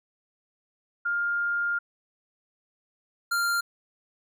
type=tone pair in turn; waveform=sine / square; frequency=1406 / 1393.1 Hz; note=F6 / F6; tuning=+11 / -5 cents; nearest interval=unison; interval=16 cents; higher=first; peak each=-24 dBFS; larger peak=neither; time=1.05-1.79 / 3.31-3.61 s; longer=first; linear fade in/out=10 ms; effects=none